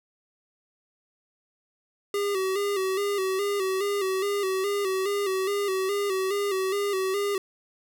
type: tone with vibrato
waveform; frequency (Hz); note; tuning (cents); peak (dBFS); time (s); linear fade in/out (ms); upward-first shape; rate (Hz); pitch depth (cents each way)
square; 392; G4; 0; -25; 2.14-7.38; 2; square; 2.4; 58
effects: none